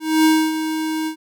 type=tone with ADSR envelope; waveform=square; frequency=315.2 Hz; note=D#4; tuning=23 cents sharp; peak=-11 dBFS; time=0-1.16 s; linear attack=250 ms; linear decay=270 ms; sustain=-10 dB; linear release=91 ms; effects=none